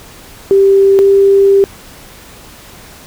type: tone pair in turn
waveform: sine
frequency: 392 / 394.5 Hz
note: G4 / G4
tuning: 0 / +11 cents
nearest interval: unison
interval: 11 cents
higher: second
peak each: -4 dBFS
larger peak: neither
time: 0.51-0.99 / 0.99-1.64 s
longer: second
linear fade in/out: 0 ms
effects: pink hiss -36 dBFS RMS until 3.06 s